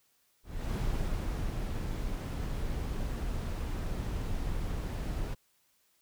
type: noise with ADSR envelope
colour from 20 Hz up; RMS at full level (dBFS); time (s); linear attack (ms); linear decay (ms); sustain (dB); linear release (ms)
brown; -31; 0.43-5.35; 300; 780; -3; 18
effects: white hiss -71 dBFS RMS until 6.01 s